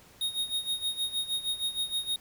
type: tone with tremolo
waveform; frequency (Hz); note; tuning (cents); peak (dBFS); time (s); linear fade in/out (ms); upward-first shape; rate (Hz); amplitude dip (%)
square; 3729; A#7; 0; -27; 0.21-2.16; 2; sine; 6.4; 80
effects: pink hiss -56 dBFS RMS until 2.2 s